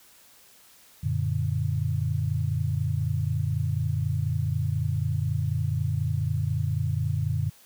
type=chord; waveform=sine; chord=Gb augmented; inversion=none; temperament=equal; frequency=92.5 / 116.54 / 146.83 Hz; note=Gb2 / Bb2 / D3; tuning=0 / 0 / 0 cents; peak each=-28 dBFS; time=1.03-7.5 s; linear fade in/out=10 ms; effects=white hiss -55 dBFS RMS until 7.65 s